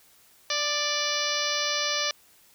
harmonic tone with a mistuned harmonic, 587 Hz, D5, 1 cent flat, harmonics 1 / 2 / 3 / 4 / 5 / 6 / 7 / 8 / 9 / 10, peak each -34 / -34 / -34 / -34 / -34 / -34 / -34 / -34 / -34 / -34 dBFS, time 0.5-2.11 s, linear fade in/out 2 ms, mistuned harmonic 2, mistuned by +19 cents, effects white hiss -58 dBFS RMS until 2.54 s

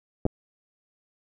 clicks, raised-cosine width 2 ms, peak -11 dBFS, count 2, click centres 0.254 / 0.264 s, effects none

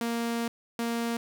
sawtooth tone pair in turn, 233.1 / 233.1 Hz, A#3 / A#3, 0 / 0 cents, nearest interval unison, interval 0 cents, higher neither, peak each -24 dBFS, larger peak neither, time 0.01-0.48 / 0.79-1.17 s, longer first, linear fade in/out 2 ms, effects none

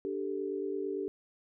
sine chord, D suspended fourth, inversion none, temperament just, 293.7 / 391.6 / 440.5 Hz, D4 / G4 / A4, 0 / -2 / +2 cents, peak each -39 / -34 / -39 dBFS, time 0.05-1.08 s, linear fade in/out 0 ms, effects none

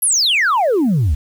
sine exponential sweep, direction down, 11830 to 65 Hz, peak -10 dBFS, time 0.02-1.15 s, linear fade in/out 10 ms, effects tanh soft clip ceiling -10 dBFS + 7-bit

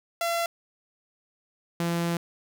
sawtooth tone pair in turn, 679 / 170.16 Hz, F5 / F3, -49 / -45 cents, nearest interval 2 octaves, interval 2396 cents, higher first, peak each -21 dBFS, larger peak neither, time 0.21-0.46 / 1.8-2.17 s, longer second, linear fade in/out 2 ms, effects none

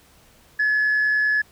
sine tone with amplitude modulation, 1708 Hz, G#6, 48 cents sharp, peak -14 dBFS, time 0.59-1.42 s, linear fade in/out 10 ms, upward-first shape sine, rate 130 Hz, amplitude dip 35%, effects tanh soft clip ceiling -14 dBFS + pink hiss -54 dBFS RMS until 1.51 s

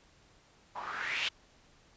blue noise with low-pass filter sweep, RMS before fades -36 dBFS, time 0.75-1.29 s, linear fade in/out 10 ms, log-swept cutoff 890 to 3200 Hz, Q 3.8, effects pink hiss -63 dBFS RMS until 1.96 s + resampled to 16000 Hz

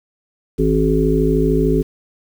harmonic tone, 53.3 Hz, G#1, 46 cents sharp, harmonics 1 / 3 / 5 / 7 / 8, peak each -19 / -19 / -19 / -19 / -19 dBFS, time 0.58-1.83 s, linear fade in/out 20 ms, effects 7-bit

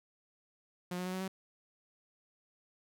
sawtooth tone with pitch steps, 178.8 / 181.51 / 184.25 / 187.04 / 189.87 Hz, F3 / F#3 / F#3 / F#3 / F#3, +41 / -33 / -7 / +19 / +45 cents, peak -32 dBFS, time 0.91-1.28 s, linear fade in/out 5 ms, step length 74 ms, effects none

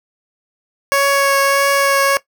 15% pulse tone with vibrato, 555 Hz, C#5, 2 cents sharp, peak -5 dBFS, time 0.92-2.17 s, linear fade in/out 0 ms, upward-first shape triangle, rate 1.6 Hz, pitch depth 12 cents each way, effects noise-tail reverb RT60 0.1 s tail -17 dB re dry

